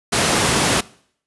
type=high-pass noise; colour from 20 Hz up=pink; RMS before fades=-17 dBFS; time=0.12-0.81 s; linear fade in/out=10 ms; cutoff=120 Hz; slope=12 dB/octave; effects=noise-tail reverb RT60 0.6 s tail -22 dB re dry + resampled to 24000 Hz